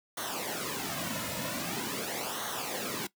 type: noise with flanger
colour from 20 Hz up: pink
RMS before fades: -35 dBFS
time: 0.17-3.07 s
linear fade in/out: 5 ms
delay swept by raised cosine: 0.4 to 2.6 ms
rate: 0.44 Hz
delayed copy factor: -0.7
effects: noise-tail reverb RT60 0.1 s tail -18 dB re dry + high-pass 150 Hz 12 dB/octave